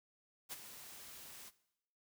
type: noise with ADSR envelope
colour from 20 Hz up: white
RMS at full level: -43 dBFS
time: 0.49-1.51 s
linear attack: 32 ms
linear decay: 27 ms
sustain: -10 dB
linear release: 33 ms
effects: noise-tail reverb RT60 0.8 s tail -18 dB re dry